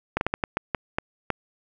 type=slowing click train; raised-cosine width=0.5 ms; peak=-8 dBFS; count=9; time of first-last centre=0.17-1.303 s; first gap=41 ms; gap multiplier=1.34; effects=none